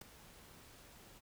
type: noise with ADSR envelope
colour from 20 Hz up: pink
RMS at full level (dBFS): -45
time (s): 0.01-1.21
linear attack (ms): 6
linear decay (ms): 6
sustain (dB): -14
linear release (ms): 37
effects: none